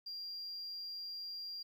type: tone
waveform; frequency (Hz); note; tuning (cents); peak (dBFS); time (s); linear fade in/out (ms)
sine; 4772; D8; +27; -40; 0.06-1.63; 10
effects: tanh soft clip ceiling -39 dBFS + 12-bit